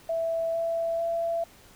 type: tone with pitch steps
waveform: sine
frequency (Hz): 660 / 665.7 / 671.5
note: E5 / E5 / E5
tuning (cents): +2 / +17 / +32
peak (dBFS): -25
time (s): 0.09-1.44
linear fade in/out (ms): 5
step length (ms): 450
effects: pink hiss -54 dBFS RMS until 1.75 s